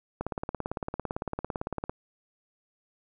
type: click train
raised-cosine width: 1 ms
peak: -17 dBFS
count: 31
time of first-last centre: 0.21-1.895 s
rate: 17.8 Hz
effects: none